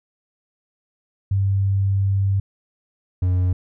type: tone pair in turn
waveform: sine / triangle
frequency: 98 / 90.85 Hz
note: G2 / F#2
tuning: 0 / -31 cents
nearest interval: minor second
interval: 131 cents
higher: first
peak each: -16 / -14 dBFS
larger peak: second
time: 1.31-2.4 / 3.22-3.53 s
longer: first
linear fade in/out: 5 ms
effects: none